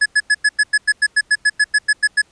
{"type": "tone bursts", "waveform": "square", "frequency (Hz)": 1700, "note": "G#6", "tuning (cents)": 40, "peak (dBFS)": -11, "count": 16, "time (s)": [0.01, 2.219], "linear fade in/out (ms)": 10, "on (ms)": 49, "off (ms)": 95, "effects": ["pink hiss -56 dBFS RMS until 2.31 s", "resampled to 22050 Hz"]}